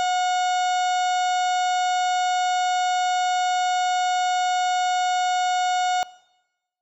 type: harmonic tone with a mistuned harmonic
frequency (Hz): 730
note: F#5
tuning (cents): -24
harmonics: 1 / 2 / 3 / 4 / 5 / 6 / 7 / 8 / 9 / 10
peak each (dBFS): -20 / -31 / -37 / -35 / -35 / -41 / -47 / -42 / -47 / -39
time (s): 0-6.03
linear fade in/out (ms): 0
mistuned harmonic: 2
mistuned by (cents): -28
effects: noise-tail reverb RT60 1.0 s tail -20 dB re dry